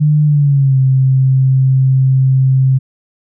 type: tone with pitch glide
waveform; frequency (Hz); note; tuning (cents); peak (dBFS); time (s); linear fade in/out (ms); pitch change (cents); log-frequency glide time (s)
sine; 150.1 to 132.19; D3 to C3; +38 to +18; -7; 0-2.79; 20; -220; 0.25-0.78
effects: none

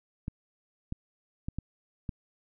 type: clicks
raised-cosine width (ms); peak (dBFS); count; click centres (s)
5; -21; 5; 0.281 / 0.924 / 1.485 / 1.586 / 2.092
effects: none

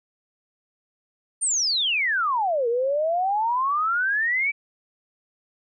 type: exponential two-way sweep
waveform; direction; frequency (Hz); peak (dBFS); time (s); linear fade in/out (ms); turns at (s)
sine; down then up; 9220 to 457.1 to 2331; -20; 1.41-4.52; 20; 2.68
effects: none

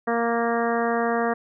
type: harmonic tone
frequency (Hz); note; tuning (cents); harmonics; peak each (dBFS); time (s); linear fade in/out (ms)
233.1; A#3; 0; 1 / 2 / 3 / 4 / 5 / 6 / 7 / 8; -27 / -25 / -26 / -33 / -30 / -35 / -33 / -34; 0.07-1.34; 10
effects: none

